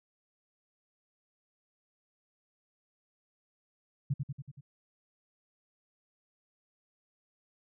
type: tone with echo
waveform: sine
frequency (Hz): 138.59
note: C#3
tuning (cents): 0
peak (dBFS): -26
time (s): 4.1-4.14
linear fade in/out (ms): 10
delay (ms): 94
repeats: 5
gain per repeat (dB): -4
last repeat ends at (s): 4.61
effects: none